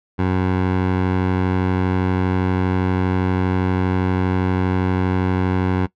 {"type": "tone", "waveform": "15% pulse", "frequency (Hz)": 92.5, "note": "F#2", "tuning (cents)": 0, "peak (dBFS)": -10, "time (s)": [0.18, 5.87], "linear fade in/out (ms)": 20, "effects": ["noise-tail reverb RT60 0.1 s tail -20 dB re dry", "low-pass 2000 Hz 12 dB/octave"]}